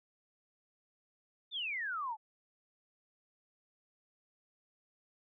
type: exponential sweep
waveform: sine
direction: down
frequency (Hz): 3682 to 832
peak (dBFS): -35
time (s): 1.51-2.17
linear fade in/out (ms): 50
effects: none